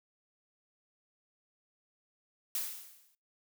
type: noise with exponential decay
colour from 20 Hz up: blue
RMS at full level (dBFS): -32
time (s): 2.55-3.15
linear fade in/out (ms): 1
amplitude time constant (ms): 130
effects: noise-tail reverb RT60 0.3 s tail -24 dB re dry